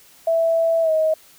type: tone with pitch glide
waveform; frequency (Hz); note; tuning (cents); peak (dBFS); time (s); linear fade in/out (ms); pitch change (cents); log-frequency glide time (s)
sine; 659.3 to 631.3; E5 to D#5; 0 to +25; -15; 0.27-1.14; 5; -75; 0.82-0.91
effects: white hiss -50 dBFS RMS until 1.38 s